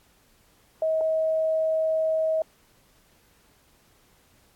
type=tone pair in turn; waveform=sine; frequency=637 / 637 Hz; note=D#5 / D#5; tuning=+41 / +41 cents; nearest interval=unison; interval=0 cents; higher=neither; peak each=-21 dBFS; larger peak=neither; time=0.82-1.01 / 1.01-2.42 s; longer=second; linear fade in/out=2 ms; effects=pink hiss -61 dBFS RMS until 4.55 s + AAC 64 kbps